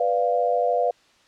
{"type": "chord", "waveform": "sine", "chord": "B diminished", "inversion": "none", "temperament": "equal", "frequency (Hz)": [493.9, 587.3, 698.5], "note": ["B4", "D5", "F5"], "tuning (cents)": [0, 0, 0], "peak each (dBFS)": [-23, -25, -22], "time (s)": [0, 0.91], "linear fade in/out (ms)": 5, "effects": ["white hiss -58 dBFS RMS until 1.27 s", "low-pass 5000 Hz 12 dB/octave"]}